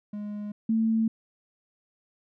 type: tone pair in turn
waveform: triangle / sine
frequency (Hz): 207.7 / 223.4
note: G#3 / A3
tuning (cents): 0 / +27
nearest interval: minor second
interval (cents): 127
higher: second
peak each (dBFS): -30 / -21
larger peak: second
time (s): 0.13-0.52 / 0.69-1.08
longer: neither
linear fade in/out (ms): 5
effects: none